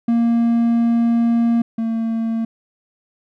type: tone pair in turn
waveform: triangle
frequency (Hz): 233.1 / 226.5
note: A#3 / A#3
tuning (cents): 0 / -50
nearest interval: unison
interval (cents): 50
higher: first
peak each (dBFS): -11 / -16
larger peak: first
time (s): 0.08-1.62 / 1.78-2.45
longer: first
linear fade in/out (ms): 5
effects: none